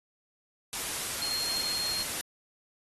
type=tone in noise; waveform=sine; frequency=4236 Hz; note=C8; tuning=21 cents sharp; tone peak=-31 dBFS; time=1.22-2.03 s; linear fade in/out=0 ms; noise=white; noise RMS=-34 dBFS; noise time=0.73-2.21 s; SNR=0 dB; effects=AAC 32 kbps